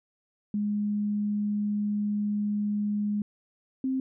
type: tone pair in turn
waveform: sine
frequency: 207.4 / 262.7 Hz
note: G#3 / C4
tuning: -2 / +7 cents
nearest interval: major third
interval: 409 cents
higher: second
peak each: -25 dBFS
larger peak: neither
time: 0.54-3.22 / 3.84-4 s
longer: first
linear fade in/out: 2 ms
effects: none